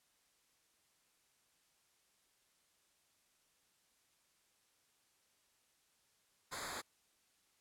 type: noise with comb filter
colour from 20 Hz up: pink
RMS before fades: -44 dBFS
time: 6.51-6.82 s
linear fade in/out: 20 ms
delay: 0.35 ms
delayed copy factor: -0.85
effects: white hiss -75 dBFS RMS until 7.6 s + low-pass 11000 Hz 12 dB/octave